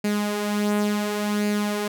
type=tone with flanger; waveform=sawtooth; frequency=207.7 Hz; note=G#3; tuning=in tune; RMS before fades=-24 dBFS; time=0.04-1.88 s; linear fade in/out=5 ms; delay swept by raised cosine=0.43 to 4.73 ms; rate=0.7 Hz; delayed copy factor=+0.5; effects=none